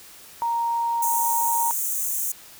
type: tone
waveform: sine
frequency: 932.3 Hz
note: A#5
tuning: in tune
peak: -21 dBFS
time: 0.42-1.71 s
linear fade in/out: 0 ms
type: high-pass noise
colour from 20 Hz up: white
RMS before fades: -26 dBFS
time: 1.02-2.32 s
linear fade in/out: 5 ms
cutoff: 6100 Hz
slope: 96 dB/octave
effects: white hiss -46 dBFS RMS until 2.59 s